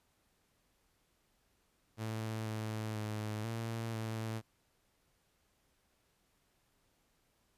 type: tone with pitch steps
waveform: sawtooth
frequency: 110.5 / 109.1 / 107.1 / 114 / 111.3 Hz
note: A2 / A2 / A2 / A#2 / A2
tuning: +8 / -14 / -46 / -38 / +20 cents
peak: -33 dBFS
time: 1.97-4.42 s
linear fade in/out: 50 ms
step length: 490 ms
effects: pink hiss -75 dBFS RMS until 7.57 s + resampled to 32000 Hz